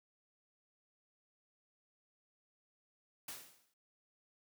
white noise with exponential decay, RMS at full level -43 dBFS, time 3.28-3.74 s, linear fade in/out 5 ms, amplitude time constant 98 ms, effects high-pass 80 Hz 12 dB/octave

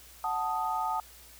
sine chord, D# diminished, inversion first, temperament equal, 740 / 880 / 1244.5 Hz, F#5 / A5 / D#6, 0 / 0 / 0 cents, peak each -34 / -31 / -33 dBFS, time 0.24-1 s, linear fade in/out 2 ms, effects added 60 Hz sine -57 dBFS peak until 1.39 s + white hiss -53 dBFS RMS until 1.39 s

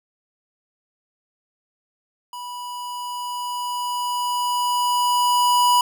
square tone with level ramp, 980 Hz, B5, 14 cents flat, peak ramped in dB -32 to -14 dBFS, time 2.33-5.81 s, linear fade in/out 2 ms, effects none

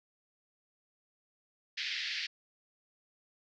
pink band-pass noise, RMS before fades -37 dBFS, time 1.77-2.27 s, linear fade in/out 10 ms, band 1800 to 5100 Hz, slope 48 dB/octave, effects none

